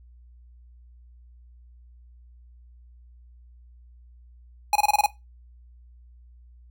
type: tone bursts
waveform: square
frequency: 830.6 Hz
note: G#5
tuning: in tune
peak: -17 dBFS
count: 7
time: 4.73-5.061 s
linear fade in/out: 2 ms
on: 25 ms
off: 26 ms
effects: noise-tail reverb RT60 0.2 s tail -18 dB re dry + added 60 Hz sine -48 dBFS peak until 6.7 s